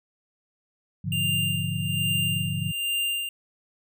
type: chord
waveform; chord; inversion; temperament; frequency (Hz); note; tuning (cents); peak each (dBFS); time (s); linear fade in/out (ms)
sine; G# diminished seventh; none; equal; 103.83 / 123.47 / 146.83 / 174.61; G#2 / B2 / D3 / F3; 0 / 0 / 0 / 0; -31 / -36 / -30 / -31; 1.04-2.72; 10
type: tone with tremolo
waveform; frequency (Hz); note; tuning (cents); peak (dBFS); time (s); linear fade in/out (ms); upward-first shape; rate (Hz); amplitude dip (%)
square; 2794; F7; 0; -24; 1.12-3.29; 2; sine; 1.2; 70
effects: none